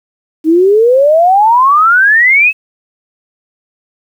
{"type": "exponential sweep", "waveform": "sine", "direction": "up", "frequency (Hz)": [306.9, 2637], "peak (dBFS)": -4, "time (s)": [0.44, 2.53], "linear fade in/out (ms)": 50, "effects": ["7-bit"]}